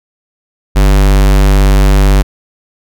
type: tone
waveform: square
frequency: 49 Hz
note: G1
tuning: in tune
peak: -5 dBFS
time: 0.75-2.23 s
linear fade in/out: 20 ms
effects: none